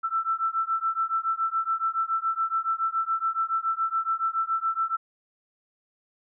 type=beating tone pair; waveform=sine; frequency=1328 / 1335.1 Hz; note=E6 / E6; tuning=+12 / +22 cents; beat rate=7.1 Hz; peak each=-27 dBFS; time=0.03-4.97 s; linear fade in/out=20 ms; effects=none